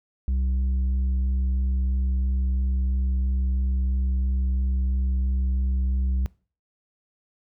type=tone with tanh clipping; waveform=sine; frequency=64.5 Hz; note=C2; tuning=24 cents flat; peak=-22 dBFS; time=0.28-6.26 s; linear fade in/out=0 ms; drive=5 dB; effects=noise-tail reverb RT60 0.4 s tail -22 dB re dry